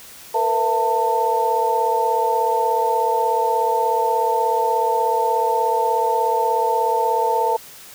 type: tone cluster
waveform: sine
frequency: 455.5 / 492.1 / 669 / 895 Hz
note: A#4 / B4 / E5 / A5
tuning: -40 / -6 / +25 / +29 cents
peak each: -23 / -24 / -26 / -18 dBFS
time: 0.34-7.57 s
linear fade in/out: 10 ms
effects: white hiss -41 dBFS RMS until 7.94 s